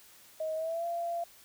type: tone with pitch glide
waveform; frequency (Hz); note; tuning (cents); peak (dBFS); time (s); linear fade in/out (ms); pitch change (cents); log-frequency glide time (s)
sine; 631 to 684.1; D#5 to F5; +24 to -36; -31; 0.4-1.24; 5; +140; 0.55-0.86
effects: white hiss -57 dBFS RMS until 1.44 s